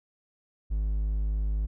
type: tone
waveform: triangle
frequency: 51.91 Hz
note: G#1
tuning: in tune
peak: -23 dBFS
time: 0.7-1.67 s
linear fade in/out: 20 ms
effects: none